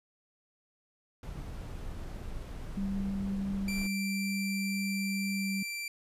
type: noise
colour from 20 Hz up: brown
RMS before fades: -40 dBFS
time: 1.23-3.87 s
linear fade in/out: 2 ms
type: tone with pitch glide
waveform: sine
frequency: 196 to 194.76 Hz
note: G3 to G3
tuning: 0 to -11 cents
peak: -31 dBFS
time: 2.77-5.63 s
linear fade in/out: 5 ms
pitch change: -11 cents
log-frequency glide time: 5.3-5.5 s
type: tone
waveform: sawtooth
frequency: 2349 Hz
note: D7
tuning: in tune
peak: -32 dBFS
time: 3.68-5.88 s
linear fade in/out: 2 ms
effects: resampled to 32000 Hz